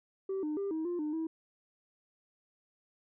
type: tone with pitch steps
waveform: sine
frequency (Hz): 385.6 / 303.3 / 397.2 / 317.8 / 350.6 / 302.5 / 322.5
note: G4 / D#4 / G4 / D#4 / F4 / D#4 / E4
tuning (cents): -28 / -44 / +23 / +37 / +7 / -49 / -38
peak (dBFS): -30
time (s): 0.29-1.27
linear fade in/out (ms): 5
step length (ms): 140
effects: tanh soft clip ceiling -30 dBFS